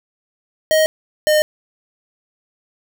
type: tone pair in turn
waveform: square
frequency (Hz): 627 / 610.2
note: D#5 / D#5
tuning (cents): +13 / -34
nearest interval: unison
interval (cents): 47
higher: first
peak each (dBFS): -12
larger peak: neither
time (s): 0.71-0.86 / 1.27-1.42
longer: neither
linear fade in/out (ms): 0
effects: none